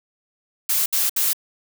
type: noise bursts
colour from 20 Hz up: blue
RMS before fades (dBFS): -20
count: 3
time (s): 0.69-1.332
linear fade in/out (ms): 5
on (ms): 170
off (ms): 66
effects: none